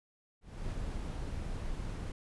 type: noise with ADSR envelope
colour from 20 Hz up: brown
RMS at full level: -36 dBFS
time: 0.41-2.12 s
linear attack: 310 ms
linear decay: 6 ms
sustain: -2 dB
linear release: 4 ms
effects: resampled to 24000 Hz